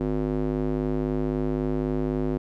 square tone with band-pass filter, 51.91 Hz, G#1, in tune, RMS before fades -26 dBFS, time 0-2.38 s, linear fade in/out 10 ms, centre 320 Hz, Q 1.8, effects none

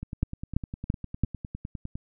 two click trains, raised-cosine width 5 ms, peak -11 / -22 dBFS, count 4 / 20, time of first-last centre 0.23-1.237 / 0.03-1.955 s, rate 2.98 / 9.87 Hz, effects none

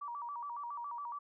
sine tone with vibrato, 1046.5 Hz, C6, in tune, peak -39 dBFS, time 0.01-1.19 s, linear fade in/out 10 ms, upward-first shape square, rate 7.2 Hz, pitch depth 170 cents each way, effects none

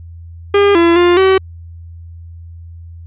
45% pulse tone with pitch steps, 403.7 / 338.4 / 351.1 / 381.1 Hz, G#4 / E4 / F4 / G4, -49 / +45 / +9 / -49 cents, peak -7 dBFS, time 0.54-1.38 s, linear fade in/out 5 ms, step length 210 ms, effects added 84 Hz sine -30 dBFS peak until 3.06 s + resampled to 8000 Hz

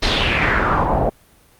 pink noise with low-pass filter sweep, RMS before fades -17 dBFS, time 0.02-1.1 s, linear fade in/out 10 ms, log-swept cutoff 4500 to 620 Hz, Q 3.5, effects pink hiss -52 dBFS RMS until 1.59 s + Opus 32 kbps

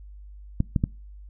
clicks, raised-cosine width 5 ms, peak -9 dBFS, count 3, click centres 0.604 / 0.762 / 0.839 s, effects noise-tail reverb RT60 0.3 s tail -23 dB re dry + added 50 Hz sine -41 dBFS peak until 1.29 s

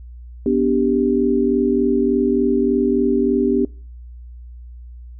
sine chord, G major, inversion first, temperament equal with one note detuned, 246.9 / 290.3 / 392 Hz, B3 / D4 / G4, 0 / -20 / 0 cents, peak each -18 / -19 / -18 dBFS, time 0.46-3.65 s, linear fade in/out 2 ms, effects noise-tail reverb RT60 0.4 s tail -23 dB re dry + added 60 Hz sine -34 dBFS peak until 5.19 s

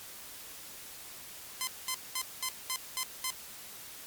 5% pulse tone bursts, 1032 Hz, C6, 24 cents flat, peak -19 dBFS, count 7, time 1.61-3.304 s, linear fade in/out 0 ms, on 62 ms, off 210 ms, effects white hiss -47 dBFS RMS until 4.06 s + MP3 96 kbps

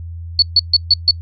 sine tone bursts, 4435 Hz, C#8, in tune, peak -6 dBFS, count 5, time 0.39-1.11 s, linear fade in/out 2 ms, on 32 ms, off 140 ms, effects noise-tail reverb RT60 0.1 s tail -26 dB re dry + added 84 Hz sine -26 dBFS peak until 1.21 s

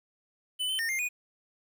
square tone with pitch steps, 3004 / 3067 / 1827 / 2110 / 2468 Hz, F#7 / G7 / A#6 / C7 / D#7, +26 / -38 / -35 / +14 / -15 cents, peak -29 dBFS, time 0.59-1.09 s, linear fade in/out 20 ms, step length 100 ms, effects 10-bit

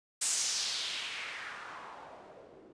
blue noise with low-pass filter sweep, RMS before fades -38 dBFS, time 0.21-2.73 s, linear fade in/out 10 ms, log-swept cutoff 8500 to 350 Hz, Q 2.1, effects resampled to 22050 Hz

